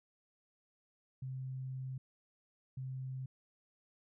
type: tone bursts at uneven times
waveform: sine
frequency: 130.81 Hz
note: C3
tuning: in tune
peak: -39 dBFS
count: 2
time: 1.22-1.98 / 2.77-3.26 s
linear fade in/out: 5 ms
effects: none